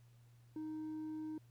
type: tone with hard clipping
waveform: triangle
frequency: 311.1 Hz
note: D#4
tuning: in tune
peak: -40 dBFS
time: 0.56-1.38 s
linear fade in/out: 2 ms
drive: 1 dB
effects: added 119 Hz sine -61 dBFS peak until 1.5 s + pink hiss -75 dBFS RMS until 1.5 s